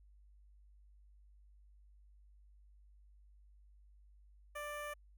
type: tone with notch filter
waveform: 15% pulse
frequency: 590 Hz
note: D5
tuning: 8 cents sharp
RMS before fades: -44 dBFS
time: 4.55-4.94 s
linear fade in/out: 10 ms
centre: 4900 Hz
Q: 1.1
effects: added 50 Hz sine -60 dBFS peak until 5.17 s